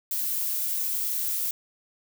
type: noise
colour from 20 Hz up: violet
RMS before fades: -28 dBFS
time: 0.11-1.51 s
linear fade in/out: 2 ms
effects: none